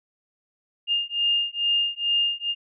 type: beating tone pair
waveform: sine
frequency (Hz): 2819 / 2821.3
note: F7 / F7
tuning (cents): +16 / +17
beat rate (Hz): 2.3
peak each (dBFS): -24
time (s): 0.87-2.55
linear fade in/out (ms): 50
effects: none